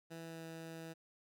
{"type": "tone with pitch glide", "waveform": "15% pulse", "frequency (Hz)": [164.81, 163.39], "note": ["E3", "E3"], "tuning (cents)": [0, -15], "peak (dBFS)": -40, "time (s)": [0.1, 0.94], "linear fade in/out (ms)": 20, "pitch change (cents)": -15, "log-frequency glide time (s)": [0.2, 0.45], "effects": []}